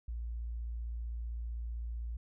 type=tone; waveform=sine; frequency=57.8 Hz; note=A#1; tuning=14 cents flat; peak=-36 dBFS; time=0.08-2.17 s; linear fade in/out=5 ms; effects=none